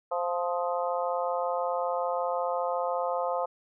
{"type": "harmonic tone with a mistuned harmonic", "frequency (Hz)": 174.61, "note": "F3", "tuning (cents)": 0, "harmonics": [3, 4, 5, 6, 7], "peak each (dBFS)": [-30, -32, -34, -36, -37], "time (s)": [0.11, 3.46], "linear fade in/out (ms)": 10, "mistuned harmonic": 7, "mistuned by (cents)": 37, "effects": []}